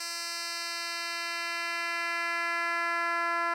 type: tone with band-pass filter sweep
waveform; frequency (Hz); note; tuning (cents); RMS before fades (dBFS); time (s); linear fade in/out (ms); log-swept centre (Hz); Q
10% pulse; 339.9; F4; -47; -32; 0-3.54; 5; 5800 to 1300; 1.3
effects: none